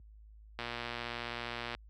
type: click train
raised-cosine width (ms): 0.3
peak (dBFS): -22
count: 139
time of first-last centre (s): 0.59-1.75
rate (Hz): 119
effects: added 53 Hz sine -41 dBFS peak until 1.89 s + high-pass 100 Hz 12 dB/octave